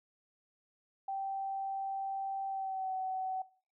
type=tone with pitch glide; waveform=sine; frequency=779 to 754.6 Hz; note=G5 to F#5; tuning=-11 to +34 cents; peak=-34 dBFS; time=1.08-3.42 s; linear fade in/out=5 ms; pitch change=-55 cents; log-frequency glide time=2.48-2.93 s; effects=noise-tail reverb RT60 0.4 s tail -19 dB re dry